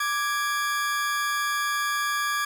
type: tone pair together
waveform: 40% pulse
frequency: 1174.7 / 1660.1 Hz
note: D6 / G#6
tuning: 0 / -1 cents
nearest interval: tritone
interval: 599 cents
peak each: -26 dBFS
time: 0-2.45 s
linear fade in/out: 5 ms
effects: none